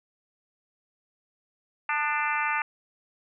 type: harmonic tone with a mistuned harmonic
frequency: 295.7 Hz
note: D4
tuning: 12 cents sharp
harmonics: 3 / 4 / 5 / 6 / 7 / 8 / 9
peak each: -30 / -31 / -32 / -33 / -33 / -34 / -35 dBFS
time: 1.89-2.62 s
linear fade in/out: 2 ms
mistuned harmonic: 4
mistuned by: +44 cents
effects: none